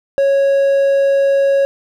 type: tone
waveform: triangle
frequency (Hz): 552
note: C#5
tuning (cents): -7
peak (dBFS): -8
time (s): 0.18-1.65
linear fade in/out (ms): 0
effects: none